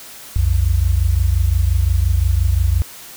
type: tone pair together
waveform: sine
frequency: 61.57 / 87.31 Hz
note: B1 / F2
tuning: -5 / 0 cents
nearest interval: tritone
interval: 605 cents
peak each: -15 dBFS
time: 0.36-2.82 s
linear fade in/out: 0 ms
effects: white hiss -37 dBFS RMS until 3.16 s